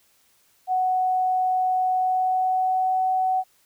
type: tone with pitch glide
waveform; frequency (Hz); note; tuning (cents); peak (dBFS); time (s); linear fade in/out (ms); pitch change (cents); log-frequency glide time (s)
sine; 742 to 749.3; F#5 to F#5; +5 to +22; -19; 0.67-3.44; 50; +17; 1.97-2.97
effects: white hiss -62 dBFS RMS until 3.65 s